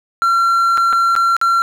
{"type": "tone with dropouts", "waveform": "triangle", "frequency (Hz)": 1365, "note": "F6", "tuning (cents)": -40, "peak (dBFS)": -9, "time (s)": [0.22, 1.62], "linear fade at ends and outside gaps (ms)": 0, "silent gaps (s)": [[0.774, 0.779], [0.927, 0.931], [1.153, 1.163], [1.366, 1.414]], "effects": []}